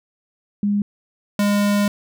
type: tone pair in turn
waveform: sine / square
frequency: 204.3 / 204.3 Hz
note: G#3 / G#3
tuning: -28 / -28 cents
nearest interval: unison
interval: 0 cents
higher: neither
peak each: -16 dBFS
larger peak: neither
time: 0.63-0.82 / 1.39-1.88 s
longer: second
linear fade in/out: 2 ms
effects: none